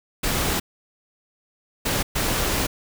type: noise bursts at uneven times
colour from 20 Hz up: pink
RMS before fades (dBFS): -23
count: 3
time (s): 0.23-0.6 / 1.85-2.03 / 2.15-2.67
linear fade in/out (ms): 10
effects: none